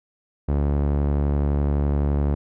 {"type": "tone with low-pass filter", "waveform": "sawtooth", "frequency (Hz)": 71.8, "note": "D2", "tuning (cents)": -39, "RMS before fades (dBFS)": -21, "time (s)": [0.48, 2.35], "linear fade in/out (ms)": 10, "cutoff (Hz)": 800, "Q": 0.56, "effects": []}